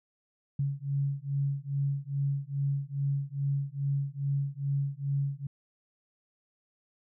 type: beating tone pair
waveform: sine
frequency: 138.59 / 140.99 Hz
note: C#3 / C#3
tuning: 0 / +30 cents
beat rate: 2.4 Hz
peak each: -31 dBFS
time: 0.59-5.47 s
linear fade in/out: 5 ms
effects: none